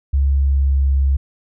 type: tone with pitch glide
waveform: sine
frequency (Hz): 69 to 68.17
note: C#2 to C#2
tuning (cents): -7 to -28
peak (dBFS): -12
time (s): 0.13-1.17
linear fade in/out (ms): 10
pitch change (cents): -21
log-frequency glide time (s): 0.33-0.93
effects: none